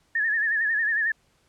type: tone with vibrato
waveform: sine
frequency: 1760 Hz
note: A6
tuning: in tune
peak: -21 dBFS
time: 0.15-1.12 s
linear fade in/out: 5 ms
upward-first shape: sine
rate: 11 Hz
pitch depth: 88 cents each way
effects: pink hiss -65 dBFS RMS until 1.48 s + low-pass 10000 Hz 12 dB/octave